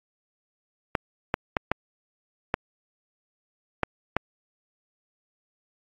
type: clicks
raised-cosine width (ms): 0.5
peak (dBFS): -7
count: 7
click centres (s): 0.952 / 1.341 / 1.568 / 1.716 / 2.541 / 3.833 / 4.166
effects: AAC 48 kbps